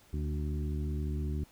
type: harmonic tone with a mistuned harmonic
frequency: 74.5 Hz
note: D2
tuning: 25 cents sharp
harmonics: 1 / 2 / 3 / 4 / 5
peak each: -32 / -38 / -42 / -44 / -46 dBFS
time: 0.13-1.44 s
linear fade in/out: 5 ms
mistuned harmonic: 4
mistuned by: -19 cents
effects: pink hiss -61 dBFS RMS until 1.51 s